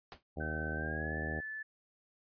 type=noise with exponential decay; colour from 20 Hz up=pink; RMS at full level=-44 dBFS; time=0.12-0.23 s; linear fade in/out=0 ms; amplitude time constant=22 ms
type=harmonic tone; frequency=77.78 Hz; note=D#2; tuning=in tune; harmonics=1 / 2 / 3 / 4 / 5 / 6 / 7 / 8 / 9 / 10; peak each=-40 / -43 / -45 / -46 / -47 / -48 / -48 / -49 / -50 / -50 dBFS; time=0.36-1.41 s; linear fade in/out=20 ms
type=tone with pitch glide; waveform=sine; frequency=1535 to 1743 Hz; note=G6 to A6; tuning=-37 to -17 cents; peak=-39 dBFS; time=0.4-1.63 s; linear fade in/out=10 ms; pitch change=+220 cents; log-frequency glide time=0.73-1.16 s
effects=resampled to 11025 Hz